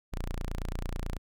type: tone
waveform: sawtooth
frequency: 29.14 Hz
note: A#0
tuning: in tune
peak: -28 dBFS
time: 0.12-1.18 s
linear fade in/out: 20 ms
effects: none